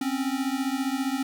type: beating tone pair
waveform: square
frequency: 260 / 275 Hz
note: C4 / C#4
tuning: -11 / -14 cents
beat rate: 15 Hz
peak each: -29 dBFS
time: 0.01-1.23 s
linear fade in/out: 5 ms
effects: 10-bit